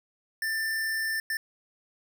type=tone bursts at uneven times; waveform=square; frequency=1781 Hz; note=A6; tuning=21 cents sharp; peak=-28 dBFS; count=2; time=0.42-1.2 / 1.3-1.37 s; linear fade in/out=2 ms; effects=none